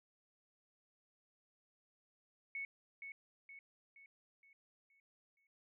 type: tone with echo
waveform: sine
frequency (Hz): 2211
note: C#7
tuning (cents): -5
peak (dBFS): -40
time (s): 2.55-2.65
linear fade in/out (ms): 2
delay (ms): 470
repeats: 6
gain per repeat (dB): -6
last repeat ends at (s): 5.47
effects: none